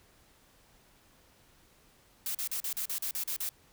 blue noise bursts, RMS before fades -34 dBFS, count 10, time 2.26-3.491 s, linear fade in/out 2 ms, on 88 ms, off 39 ms, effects pink hiss -63 dBFS RMS until 3.72 s

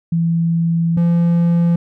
sine / triangle tone pair in turn, 166.9 / 170.6 Hz, E3 / F3, +22 / -40 cents, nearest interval unison, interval 38 cents, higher second, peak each -13 / -9 dBFS, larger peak second, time 0.12-0.97 / 0.97-1.76 s, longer first, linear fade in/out 5 ms, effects none

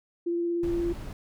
sine tone with vibrato, 343 Hz, F4, 31 cents flat, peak -25 dBFS, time 0.26-0.93 s, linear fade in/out 10 ms, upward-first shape triangle, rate 17 Hz, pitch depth 13 cents each way
brown noise, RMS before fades -36 dBFS, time 0.63-1.13 s, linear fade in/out 2 ms
effects none

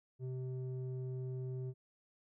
square tone with low-pass filter, 128.6 Hz, C3, 30 cents flat, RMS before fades -41 dBFS, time 0.19-1.74 s, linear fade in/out 50 ms, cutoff 320 Hz, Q 2, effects none

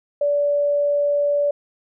sine tone, 578 Hz, D5, 28 cents flat, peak -16 dBFS, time 0.21-1.51 s, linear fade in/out 5 ms, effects none

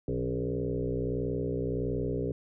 sine tone with frequency modulation, 277.3 Hz, C#4, 1 cent sharp, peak -28 dBFS, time 0.08-2.32 s, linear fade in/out 2 ms, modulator 61.5 Hz, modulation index 3.5, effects none

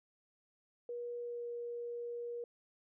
sine tone with pitch glide, 480 to 475.9 Hz, B4 to A#4, -49 to +36 cents, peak -39 dBFS, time 0.89-2.44 s, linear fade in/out 2 ms, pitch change -15 cents, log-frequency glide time 1.18-1.47 s, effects none

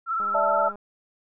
sine tone with vibrato, 1331 Hz, E6, 16 cents sharp, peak -23 dBFS, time 0.06-0.73 s, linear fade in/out 50 ms, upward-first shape sine, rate 19 Hz, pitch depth 56 cents each way
click train, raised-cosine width 1 ms, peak -30 dBFS, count 115, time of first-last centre 0.2-0.756 s, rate 205 Hz
sine chord, D suspended second, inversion none, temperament equal, 587.3 / 659.3 / 880 Hz, D5 / E5 / A5, 0 / 0 / 0 cents, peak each -25 dBFS, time 0.34-0.69 s, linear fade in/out 10 ms
effects none

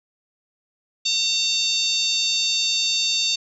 harmonic tone with a mistuned harmonic, 910 Hz, A#5, 42 cents flat, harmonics 3 / 4 / 5 / 6 / 7 / 8, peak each -28 / -23 / -23 / -33 / -30 / -32 dBFS, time 1.05-3.36 s, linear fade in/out 10 ms, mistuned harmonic 7, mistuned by -39 cents, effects none

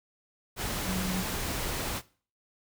sine tone in noise, 185.3 Hz, F#3, 3 cents sharp, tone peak -30 dBFS, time 0.84-1.26 s, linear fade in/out 50 ms, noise pink, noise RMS -33 dBFS, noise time 0.56-2.02 s, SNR 0 dB, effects noise-tail reverb RT60 0.4 s tail -19 dB re dry

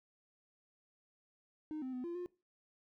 triangle tone with pitch steps, 307.9 / 258.9 / 251.8 / 343.6 / 355.4 Hz, D#4 / C4 / B3 / F4 / F4, -18 / -18 / +34 / -28 / +30 cents, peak -36 dBFS, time 1.71-2.26 s, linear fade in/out 0 ms, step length 110 ms, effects noise-tail reverb RT60 0.3 s tail -22 dB re dry + tanh soft clip ceiling -34 dBFS

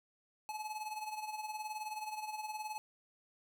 square tone with tremolo, 857 Hz, A5, 46 cents flat, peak -38 dBFS, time 0.49-2.78 s, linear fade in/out 0 ms, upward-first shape sine, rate 19 Hz, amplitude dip 65%, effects 11-bit

